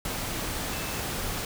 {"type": "tone in noise", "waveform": "sine", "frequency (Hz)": 2637, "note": "E7", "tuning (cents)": 0, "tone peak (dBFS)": -42, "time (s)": [0.72, 0.99], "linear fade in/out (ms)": 2, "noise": "pink", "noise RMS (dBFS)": -32, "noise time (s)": [0.05, 1.45], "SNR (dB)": -13, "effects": []}